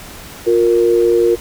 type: tone pair together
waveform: sine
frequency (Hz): 354.5 / 466.2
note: F4 / A#4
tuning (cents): +26 / 0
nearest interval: perfect fourth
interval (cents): 474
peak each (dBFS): -12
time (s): 0.46-1.36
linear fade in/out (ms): 20
effects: pink hiss -34 dBFS RMS until 1.4 s